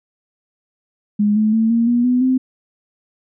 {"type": "tone with pitch steps", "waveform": "sine", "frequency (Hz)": [207.7, 215.4, 223.4, 231.7, 240.2, 249.1, 258.4], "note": ["G#3", "A3", "A3", "A#3", "B3", "B3", "C4"], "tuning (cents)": [0, -37, 27, -10, -48, 15, -21], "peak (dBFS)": -12, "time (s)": [1.19, 2.38], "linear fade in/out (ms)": 10, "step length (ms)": 170, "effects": []}